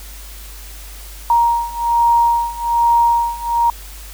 sine beating tone pair, 938 / 939.2 Hz, A#5 / A#5, +11 / +13 cents, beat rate 1.2 Hz, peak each -16 / -14 dBFS, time 1.3-3.7 s, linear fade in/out 2 ms, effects added 50 Hz sine -33 dBFS peak until 4.13 s + white hiss -38 dBFS RMS until 4.13 s

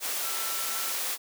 sine tone in noise, 1341 Hz, E6, 29 cents sharp, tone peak -40 dBFS, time 0.21-0.94 s, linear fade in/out 50 ms, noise white, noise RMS -31 dBFS, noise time 0-1.18 s, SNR -12 dB, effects high-pass 400 Hz 12 dB/octave

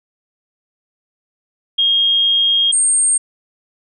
sine tone pair in turn, 3246 / 8589 Hz, G#7 / C9, -40 / +44 cents, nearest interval octave + perfect fourth, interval 1684 cents, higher second, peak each -11 dBFS, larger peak neither, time 1.78-2.72 / 2.72-3.18 s, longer first, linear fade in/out 10 ms, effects none

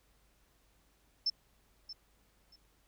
sine tone with echo, 5300 Hz, E8, 9 cents sharp, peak -28 dBFS, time 1.26-1.3 s, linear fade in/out 5 ms, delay 630 ms, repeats 2, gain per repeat -14 dB, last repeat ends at 2.56 s, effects added 50 Hz sine -70 dBFS peak until 2.87 s + pink hiss -71 dBFS RMS until 2.87 s

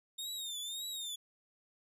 sawtooth tone with vibrato, 3668 Hz, A#7, 29 cents flat, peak -36 dBFS, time 0.18-1.16 s, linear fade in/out 10 ms, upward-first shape triangle, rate 1.8 Hz, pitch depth 120 cents each way, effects resampled to 32000 Hz

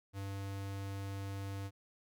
square tone, 98.4 Hz, G2, 7 cents sharp, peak -40 dBFS, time 0.13-1.71 s, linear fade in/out 50 ms, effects none

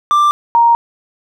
triangle / sine tone pair in turn, 1181 / 935.1 Hz, D6 / A#5, +9 / +5 cents, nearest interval major third, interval 404 cents, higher first, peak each -6 dBFS, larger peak neither, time 0.11-0.31 / 0.55-0.75 s, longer neither, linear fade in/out 0 ms, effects none

